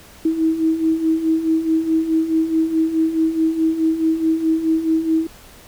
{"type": "beating tone pair", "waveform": "sine", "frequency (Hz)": [318.2, 322.9], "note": ["D#4", "E4"], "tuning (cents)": [39, -36], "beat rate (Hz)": 4.7, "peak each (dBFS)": [-22, -16], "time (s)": [0.25, 5.27], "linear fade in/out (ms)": 5, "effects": ["pink hiss -44 dBFS RMS until 5.67 s"]}